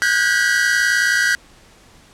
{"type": "tone cluster", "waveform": "45% pulse", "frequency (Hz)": [1461, 1572, 1631, 1941], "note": ["F#6", "G6", "G#6", "B6"], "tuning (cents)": [-22, 4, -32, -31], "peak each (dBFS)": -20, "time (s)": [0.02, 1.35], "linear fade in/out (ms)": 0, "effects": ["pink hiss -48 dBFS RMS until 2.13 s", "low-pass 9000 Hz 12 dB/octave"]}